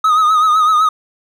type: tone with vibrato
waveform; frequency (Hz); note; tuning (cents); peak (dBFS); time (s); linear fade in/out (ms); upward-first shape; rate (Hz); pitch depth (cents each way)
triangle; 1255; D#6; +15; -7; 0.04-0.89; 5; triangle; 7.9; 70
effects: none